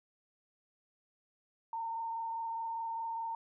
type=tone with frequency modulation; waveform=sine; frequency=911 Hz; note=A#5; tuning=40 cents flat; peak=-35 dBFS; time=1.73-3.35 s; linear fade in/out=2 ms; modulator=24.9 Hz; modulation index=0.58; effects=none